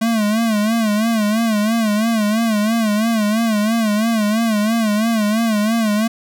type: tone with vibrato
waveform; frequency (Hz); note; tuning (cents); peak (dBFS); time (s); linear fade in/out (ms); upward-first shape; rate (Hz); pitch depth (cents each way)
square; 218.7; A3; -10; -15; 0.01-6.08; 10; sine; 3; 99
effects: none